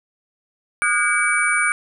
sine tone cluster, 1221 / 1458 / 1621 / 2285 / 9230 Hz, D#6 / F#6 / G#6 / D7 / D9, -33 / -26 / -42 / -48 / -31 cents, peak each -24 / -20 / -26 / -20 / -26 dBFS, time 0.82-1.72 s, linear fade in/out 0 ms, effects none

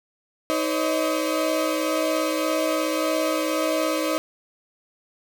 35% pulse tone cluster, 315.6 / 513 / 570 / 633 Hz, D#4 / C5 / C#5 / D#5, +25 / -34 / +48 / +30 cents, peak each -24 / -27 / -26 / -26 dBFS, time 0.5-4.18 s, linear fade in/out 0 ms, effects none

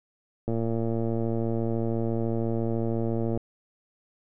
click train, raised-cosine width 2 ms, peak -16 dBFS, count 331, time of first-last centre 0.48-3.375 s, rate 114 Hz, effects none

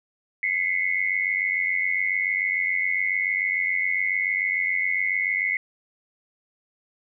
sine tone cluster, 2013 / 2100 / 2199 Hz, B6 / C7 / C#7, +33 / +6 / -14 cents, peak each -26 dBFS, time 0.43-5.57 s, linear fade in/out 2 ms, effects none

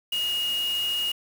sine tone in noise, 2866 Hz, F7, 44 cents sharp, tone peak -24 dBFS, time 0.12-1.12 s, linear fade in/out 5 ms, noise white, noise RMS -38 dBFS, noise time 0.12-1.12 s, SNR +11 dB, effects none

